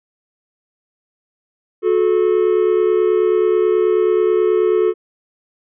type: tone pair together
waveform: triangle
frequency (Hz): 364.3 / 433.6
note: F#4 / A4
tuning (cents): -27 / -25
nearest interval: minor third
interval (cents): 302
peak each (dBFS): -13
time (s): 1.82-4.94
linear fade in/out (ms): 50
effects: resampled to 8000 Hz